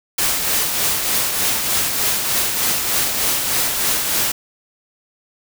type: noise with tremolo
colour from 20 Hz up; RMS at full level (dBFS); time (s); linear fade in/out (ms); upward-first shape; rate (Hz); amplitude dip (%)
white; -17; 0.18-4.32; 5; triangle; 3.3; 45
effects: none